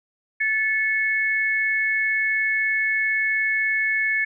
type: tone pair together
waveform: sine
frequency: 1741 / 2198 Hz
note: A6 / C#7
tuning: -19 / -15 cents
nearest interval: major third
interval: 404 cents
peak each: -22 dBFS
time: 0.4-4.25 s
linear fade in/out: 10 ms
effects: none